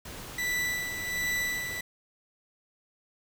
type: noise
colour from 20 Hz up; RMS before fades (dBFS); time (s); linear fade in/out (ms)
pink; -42; 0.05-1.81; 5
type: tone with tremolo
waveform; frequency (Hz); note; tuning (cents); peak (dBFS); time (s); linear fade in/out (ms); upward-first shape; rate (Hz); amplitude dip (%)
40% pulse; 1975.5; B6; 0; -26; 0.38-1.81; 5; sine; 1.3; 55
effects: none